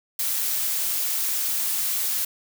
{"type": "noise", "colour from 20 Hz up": "blue", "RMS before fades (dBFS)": -25, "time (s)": [0.19, 2.25], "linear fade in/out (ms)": 5, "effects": []}